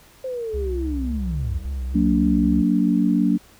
sine linear sweep, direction down, 528 to 50.2 Hz, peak -25 dBFS, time 0.24-1.66 s, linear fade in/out 5 ms
triangle tone with vibrato, 65.7 Hz, C2, 8 cents sharp, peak -22 dBFS, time 0.53-2.63 s, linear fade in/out 20 ms, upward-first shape triangle, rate 3.6 Hz, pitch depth 96 cents each way
sine chord, Gb augmented, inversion none, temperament just, 185 / 231.2 / 289.1 Hz, Gb3 / Bb3 / D4, 0 / -14 / -27 cents, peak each -20 dBFS, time 1.94-3.38 s, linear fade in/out 20 ms
effects pink hiss -51 dBFS RMS until 3.59 s

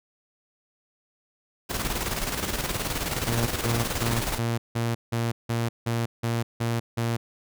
pink noise with tremolo, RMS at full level -27 dBFS, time 1.69-4.39 s, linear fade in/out 20 ms, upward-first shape square, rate 19 Hz, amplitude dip 50%
sawtooth tone bursts, 116.54 Hz, A#2, in tune, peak -20 dBFS, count 11, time 3.27-7.17 s, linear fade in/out 10 ms, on 200 ms, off 170 ms
effects none

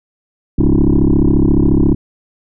sine tone with frequency modulation, 160.8 Hz, E3, 43 cents flat, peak -6 dBFS, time 0.58-1.95 s, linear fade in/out 10 ms, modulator 34.3 Hz, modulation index 5.4, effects tanh soft clip ceiling -5 dBFS

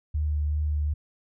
sine tone with vibrato, 75 Hz, D2, 37 cents sharp, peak -23 dBFS, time 0.14-0.94 s, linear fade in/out 10 ms, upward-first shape triangle, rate 2.6 Hz, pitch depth 20 cents each way, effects none

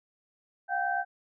sine tone cluster, 713 / 782 / 1554 Hz, F5 / G5 / G6, +36 / -4 / -16 cents, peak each -31 dBFS, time 0.68-1.05 s, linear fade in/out 50 ms, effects none

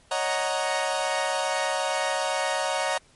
sawtooth chord, D# minor seventh, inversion third, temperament equal, 554.4 / 622.3 / 740 / 932.3 Hz, C#5 / D#5 / F#5 / A#5, 0 / 0 / 0 / 0 cents, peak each -26 dBFS, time 0.11-2.98 s, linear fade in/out 5 ms, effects pink hiss -58 dBFS RMS until 3.15 s + MP3 48 kbps

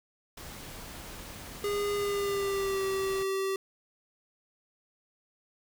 pink noise, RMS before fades -44 dBFS, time 0.37-3.23 s, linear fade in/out 5 ms
square tone with pitch glide, 408.8 to 386.5 Hz, G#4 to G4, -27 to -24 cents, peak -29 dBFS, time 1.64-3.56 s, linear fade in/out 2 ms, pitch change -97 cents, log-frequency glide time 1.95-2.85 s
effects none

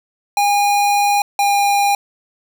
square tone pair in turn, 815 / 807.5 Hz, G#5 / G#5, -33 / -49 cents, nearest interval unison, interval 16 cents, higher first, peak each -13 dBFS, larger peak neither, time 0.37-1.22 / 1.39-1.95 s, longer first, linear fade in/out 2 ms, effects none

